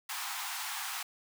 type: high-pass noise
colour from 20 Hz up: pink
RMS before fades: -38 dBFS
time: 0.09-1.03 s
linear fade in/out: 5 ms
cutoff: 750 Hz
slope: 96 dB/octave
effects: none